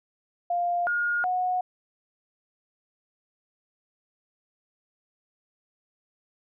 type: tone with pitch steps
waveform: sine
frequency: 700 / 1427 / 731 Hz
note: F5 / F6 / F#5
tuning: +4 / +37 / -21 cents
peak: -23 dBFS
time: 0.5-1.61 s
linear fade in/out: 5 ms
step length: 370 ms
effects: none